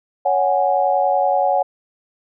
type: chord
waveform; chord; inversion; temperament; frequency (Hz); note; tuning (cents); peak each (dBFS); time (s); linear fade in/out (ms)
sine; C# suspended fourth; none; equal with one note detuned; 558.9 / 740 / 830.6; C#5 / F#5 / G#5; +14 / 0 / 0; -19 / -17 / -20; 0.25-1.63; 10
effects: none